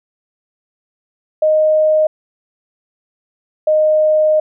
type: tone pair in turn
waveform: sine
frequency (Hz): 620 / 617.6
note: D#5 / D#5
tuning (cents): -6 / -13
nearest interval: unison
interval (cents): 7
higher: first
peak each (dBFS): -9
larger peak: neither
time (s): 1.42-2.07 / 3.67-4.4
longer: second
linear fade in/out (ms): 5
effects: none